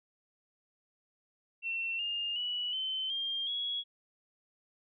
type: tone with pitch steps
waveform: sine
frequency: 2705 / 2821 / 2943 / 3070 / 3202 / 3340 Hz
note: E7 / F7 / F#7 / G7 / G7 / G#7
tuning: +44 / +17 / -10 / -37 / +36 / +9 cents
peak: -32 dBFS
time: 1.62-3.84 s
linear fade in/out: 50 ms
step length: 370 ms
effects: none